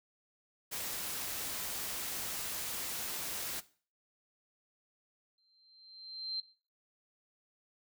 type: noise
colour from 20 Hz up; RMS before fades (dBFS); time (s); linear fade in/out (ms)
white; -39; 0.71-3.61; 20
type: tone with exponential growth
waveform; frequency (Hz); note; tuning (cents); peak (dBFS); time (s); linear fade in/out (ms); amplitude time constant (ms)
sine; 4134; C8; -22; -32; 5.38-6.4; 2; 220
effects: noise-tail reverb RT60 0.4 s tail -17 dB re dry